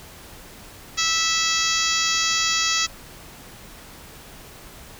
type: harmonic tone with a mistuned harmonic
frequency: 655 Hz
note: E5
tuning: 11 cents flat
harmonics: 2 / 3 / 4 / 5 / 6 / 7 / 8 / 9 / 10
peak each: -28 / -28 / -28 / -28 / -28 / -28 / -28 / -28 / -28 dBFS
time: 0.97-2.87 s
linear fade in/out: 20 ms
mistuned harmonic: 10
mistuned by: +40 cents
effects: pink hiss -43 dBFS RMS until 4.99 s